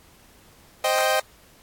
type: chord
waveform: sawtooth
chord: C minor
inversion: none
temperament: equal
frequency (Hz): 523.3 / 622.3 / 784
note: C5 / Eb5 / G5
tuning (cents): 0 / 0 / 0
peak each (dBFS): -21 / -19 / -20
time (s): 0.84-1.2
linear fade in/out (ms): 5
effects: pink hiss -54 dBFS RMS until 1.62 s + AAC 64 kbps